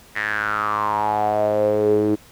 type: tone with band-pass filter sweep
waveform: sawtooth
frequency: 105.7 Hz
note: G#2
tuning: 31 cents sharp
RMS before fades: -20 dBFS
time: 0.15-2.16 s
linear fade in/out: 20 ms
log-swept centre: 1900 to 340 Hz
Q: 7.7
effects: pink hiss -48 dBFS RMS until 2.31 s